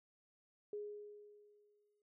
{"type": "tone with exponential decay", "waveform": "sine", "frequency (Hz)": 415.5, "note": "G#4", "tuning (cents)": 1, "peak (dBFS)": -40, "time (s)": [0.73, 2.02], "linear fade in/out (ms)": 2, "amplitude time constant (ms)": 280, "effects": []}